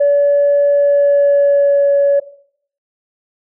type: tone with pitch glide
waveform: sine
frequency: 572 to 564.5 Hz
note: D5 to C#5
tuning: -46 to +31 cents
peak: -7 dBFS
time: 0-2.2 s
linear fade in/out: 10 ms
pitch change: -23 cents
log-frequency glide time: 0.69-1.92 s
effects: noise-tail reverb RT60 0.6 s tail -17 dB re dry + tanh soft clip ceiling -5 dBFS